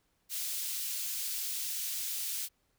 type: high-pass noise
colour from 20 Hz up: white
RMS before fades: -36 dBFS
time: 0.29-2.49 s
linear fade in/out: 50 ms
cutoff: 3200 Hz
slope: 12 dB/octave
effects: pink hiss -75 dBFS RMS until 2.78 s